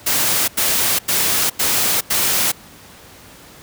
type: noise bursts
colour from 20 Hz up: white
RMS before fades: -17 dBFS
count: 5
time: 0.06-2.52 s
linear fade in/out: 10 ms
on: 420 ms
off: 90 ms
effects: pink hiss -42 dBFS RMS until 3.62 s + high-pass 60 Hz 12 dB/octave